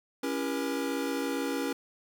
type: chord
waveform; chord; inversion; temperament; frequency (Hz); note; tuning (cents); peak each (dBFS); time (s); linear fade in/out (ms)
square; C# diminished seventh; none; just; 277.2 / 332.6 / 399.1 / 479; C#4 / E4 / G4 / Bb4; 0 / +16 / +31 / +47; -33 / -38 / -39 / -36; 0.23-1.73; 5
effects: none